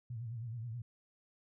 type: tone with vibrato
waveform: sine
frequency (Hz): 116.3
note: A#2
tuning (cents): -4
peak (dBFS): -39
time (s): 0.1-0.82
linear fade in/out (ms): 5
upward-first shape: sine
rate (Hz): 9.4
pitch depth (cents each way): 110
effects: none